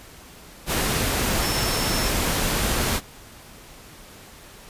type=tone in noise; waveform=sine; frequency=5360 Hz; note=E8; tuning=28 cents sharp; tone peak=-30 dBFS; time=1.4-2.12 s; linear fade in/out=50 ms; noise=pink; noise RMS=-23 dBFS; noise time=0.66-3.01 s; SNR=-10 dB; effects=pink hiss -45 dBFS RMS until 4.69 s + resampled to 32000 Hz